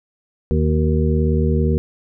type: harmonic tone with a mistuned harmonic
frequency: 77.8 Hz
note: D#2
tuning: in tune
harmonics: 1 / 2 / 3 / 5 / 6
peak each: -17 / -20 / -22 / -24 / -25 dBFS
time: 0.51-1.78 s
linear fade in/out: 0 ms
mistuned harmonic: 5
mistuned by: -57 cents
effects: none